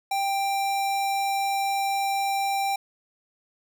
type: tone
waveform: square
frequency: 788 Hz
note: G5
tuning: 9 cents sharp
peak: -24 dBFS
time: 0.11-2.76 s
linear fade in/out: 5 ms
effects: none